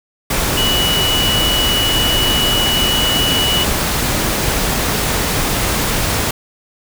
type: tone in noise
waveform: sine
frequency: 2941 Hz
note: F#7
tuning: 11 cents flat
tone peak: -15 dBFS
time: 0.57-3.64 s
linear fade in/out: 5 ms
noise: pink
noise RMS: -17 dBFS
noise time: 0.3-6.31 s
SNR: -1 dB
effects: none